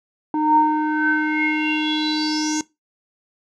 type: tone with low-pass filter sweep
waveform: square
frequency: 306.6 Hz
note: D#4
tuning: 25 cents flat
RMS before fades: -20 dBFS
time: 0.34-2.61 s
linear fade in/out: 2 ms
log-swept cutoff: 750 to 6600 Hz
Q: 9
effects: noise-tail reverb RT60 0.2 s tail -19 dB re dry